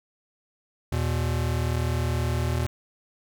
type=tone pair together; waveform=square; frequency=80.2 / 120 Hz; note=E2 / B2; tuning=-47 / -49 cents; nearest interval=perfect fifth; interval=698 cents; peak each=-27 dBFS; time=0.92-2.67 s; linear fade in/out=5 ms; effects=none